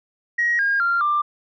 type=tone with pitch steps; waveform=sine; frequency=1894 / 1620.5 / 1386.5 / 1186.3 Hz; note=A#6 / G#6 / F6 / D6; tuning=+27 / -43 / -13 / +17 cents; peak=-16 dBFS; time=0.38-1.22 s; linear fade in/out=10 ms; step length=210 ms; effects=tanh soft clip ceiling -12 dBFS